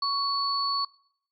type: tone pair together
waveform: sine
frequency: 1116 / 4438 Hz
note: C#6 / C#8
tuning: +11 / +1 cents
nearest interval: 2 octaves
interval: 2390 cents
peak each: -27 dBFS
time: 0.02-0.85 s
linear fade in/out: 5 ms
effects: noise-tail reverb RT60 0.7 s tail -23 dB re dry